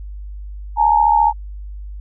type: tone pair together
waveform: sine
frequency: 844.5 / 919 Hz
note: G#5 / A#5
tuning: +29 / -25 cents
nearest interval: minor second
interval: 146 cents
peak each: -13 dBFS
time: 0.76-1.33 s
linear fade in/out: 50 ms
effects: added 50 Hz sine -28 dBFS peak until 2 s